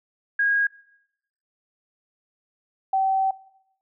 sine tone pair in turn, 1638 / 769 Hz, G#6 / G5, -24 / -33 cents, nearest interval octave + minor second, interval 1309 cents, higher first, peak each -18 dBFS, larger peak neither, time 0.39-0.67 / 2.93-3.31 s, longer second, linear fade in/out 5 ms, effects noise-tail reverb RT60 0.8 s tail -21 dB re dry

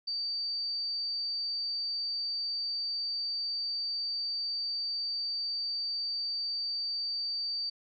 sine tone, 4622 Hz, D8, 28 cents flat, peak -31 dBFS, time 0.07-7.7 s, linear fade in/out 10 ms, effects none

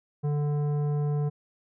triangle tone with tanh clipping, 146.83 Hz, D3, in tune, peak -26 dBFS, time 0.23-1.3 s, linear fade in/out 20 ms, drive 16 dB, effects none

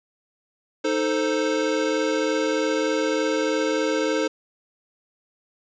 square chord, A diminished, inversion second, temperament equal, 311.1 / 440 / 523.3 Hz, Eb4 / A4 / C5, 0 / 0 / 0 cents, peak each -26 dBFS, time 0.84-4.28 s, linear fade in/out 10 ms, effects resampled to 16000 Hz + 9-bit

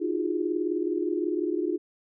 sine tone cluster, 308.3 / 347.1 / 366.6 / 412.5 Hz, D#4 / F4 / F#4 / G#4, -16 / -11 / -16 / -12 cents, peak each -30 / -28 / -33 / -33 dBFS, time 0-1.78 s, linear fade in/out 20 ms, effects none

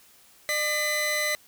sawtooth tone pair together, 602.4 / 2015 Hz, D5 / B6, +44 / +34 cents, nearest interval octave + major sixth, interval 2090 cents, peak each -26 / -22 dBFS, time 0.49-1.35 s, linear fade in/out 0 ms, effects white hiss -56 dBFS RMS until 1.47 s

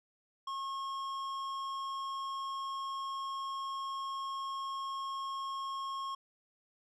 sine tone with tanh clipping, 1084 Hz, C#6, 39 cents flat, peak -38 dBFS, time 0.47-6.15 s, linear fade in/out 5 ms, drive 12 dB, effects none

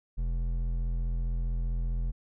sine tone with hard clipping, 42.34 Hz, E1, 47 cents sharp, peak -29 dBFS, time 0.17-2.12 s, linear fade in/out 20 ms, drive 8 dB, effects none

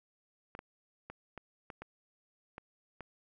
clicks, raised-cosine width 0.5 ms, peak -29 dBFS, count 8, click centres 0.551 / 0.591 / 1.1 / 1.377 / 1.702 / 1.82 / 2.581 / 3.007 s, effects none

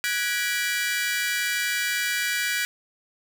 sawtooth chord, G# half-diminished seventh, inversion third, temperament equal with one note detuned, 1480 / 1661.2 / 1942.7 / 2349 Hz, F#6 / G#6 / B6 / D7, 0 / 0 / -29 / 0 cents, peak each -26 dBFS, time 0.04-2.65 s, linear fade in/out 0 ms, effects none

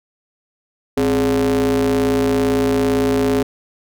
square ring-modulated tone, 77.78 Hz, D#2, in tune, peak -12 dBFS, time 0.97-3.43 s, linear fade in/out 5 ms, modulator 340 Hz, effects none

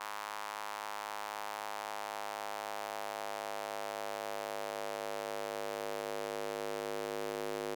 square tone with high-pass filter sweep, 51.91 Hz, G#1, in tune, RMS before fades -40 dBFS, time 0-7.75 s, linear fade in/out 10 ms, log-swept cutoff 1000 to 420 Hz, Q 2.3, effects none

